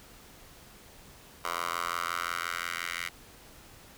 10% pulse tone with high-pass filter sweep, 85.7 Hz, F2, 32 cents flat, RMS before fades -34 dBFS, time 1.44-3.09 s, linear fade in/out 10 ms, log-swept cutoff 950 to 1900 Hz, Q 2.7, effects pink hiss -53 dBFS RMS until 3.97 s

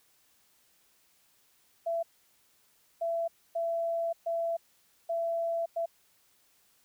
sine tone bursts at uneven times, 670 Hz, E5, 28 cents sharp, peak -28 dBFS, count 6, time 1.86-2.03 / 3.01-3.28 / 3.55-4.13 / 4.26-4.57 / 5.09-5.66 / 5.76-5.86 s, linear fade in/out 10 ms, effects white hiss -67 dBFS RMS until 6.84 s

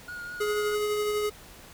triangle tone with vibrato, 1436 Hz, F6, 48 cents sharp, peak -34 dBFS, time 0.08-0.75 s, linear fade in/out 5 ms, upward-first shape triangle, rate 4.8 Hz, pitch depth 23 cents each way
square tone with tremolo, 419.5 Hz, G#4, 17 cents sharp, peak -25 dBFS, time 0.4-1.3 s, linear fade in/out 10 ms, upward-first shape triangle, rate 12 Hz, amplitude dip 30%
effects pink hiss -49 dBFS RMS until 1.73 s

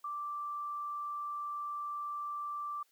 sine tone, 1173 Hz, D6, 2 cents flat, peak -36 dBFS, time 0.04-2.83 s, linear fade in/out 5 ms, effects white hiss -72 dBFS RMS until 2.91 s + high-pass 300 Hz 12 dB/octave

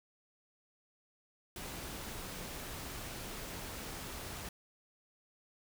pink noise, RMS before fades -44 dBFS, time 1.56-4.49 s, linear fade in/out 2 ms, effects none

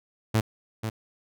sawtooth tone with echo, 110.4 Hz, A2, 6 cents sharp, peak -16 dBFS, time 0.34-0.41 s, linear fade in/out 10 ms, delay 490 ms, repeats 1, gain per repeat -8 dB, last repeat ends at 0.9 s, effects none

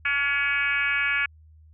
sine tone with frequency modulation, 1975.5 Hz, B6, in tune, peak -21 dBFS, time 0.05-1.26 s, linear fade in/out 5 ms, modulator 280 Hz, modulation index 2.2, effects added 78 Hz sine -49 dBFS peak until 1.73 s

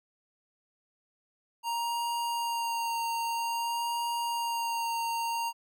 square tone with vibrato, 932.3 Hz, A#5, in tune, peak -30 dBFS, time 1.63-5.53 s, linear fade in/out 50 ms, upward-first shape sine, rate 0.51 Hz, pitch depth 16 cents each way, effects none

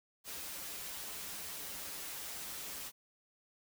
white noise with comb filter, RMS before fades -44 dBFS, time 0.24-2.92 s, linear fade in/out 50 ms, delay 8.2 ms, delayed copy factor -0.65, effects none

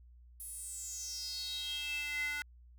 square tone with high-pass filter sweep, 293.3 Hz, D4, 2 cents flat, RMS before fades -40 dBFS, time 0.4-2.42 s, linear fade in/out 0 ms, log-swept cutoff 11000 to 1700 Hz, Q 7, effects added 60 Hz sine -55 dBFS peak until 2.78 s

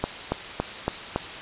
click train, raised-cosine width 1 ms, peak -9 dBFS, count 5, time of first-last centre 0.04-1.16 s, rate 3.57 Hz, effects white hiss -36 dBFS RMS until 1.41 s + resampled to 8000 Hz

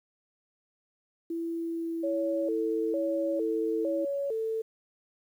sine tone with pitch glide, 333.2 to 327.9 Hz, E4 to E4, +19 to -9 cents, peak -30 dBFS, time 1.3-4.05 s, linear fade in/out 5 ms, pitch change -28 cents, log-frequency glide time 1.57-2.53 s
sine tone with vibrato, 499.4 Hz, B4, 19 cents sharp, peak -28 dBFS, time 2.03-4.62 s, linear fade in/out 10 ms, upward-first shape square, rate 1.1 Hz, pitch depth 200 cents each way
effects 10-bit

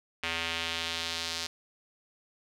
square tone with band-pass filter sweep, 83.1 Hz, E2, 15 cents sharp, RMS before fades -34 dBFS, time 0.23-1.47 s, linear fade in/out 5 ms, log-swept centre 2600 to 4700 Hz, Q 1.8, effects none

